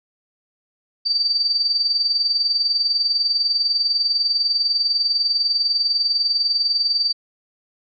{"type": "tone with tremolo", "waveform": "sine", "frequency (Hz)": 4636, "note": "D8", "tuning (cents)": -23, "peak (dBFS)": -14, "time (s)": [1.05, 7.13], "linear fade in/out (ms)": 20, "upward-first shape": "sine", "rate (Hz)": 20, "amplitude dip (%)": 60, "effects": []}